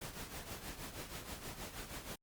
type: noise with tremolo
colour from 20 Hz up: pink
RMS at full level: -44 dBFS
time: 0.01-2.16 s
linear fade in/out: 10 ms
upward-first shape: triangle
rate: 6.3 Hz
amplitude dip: 70%
effects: Opus 48 kbps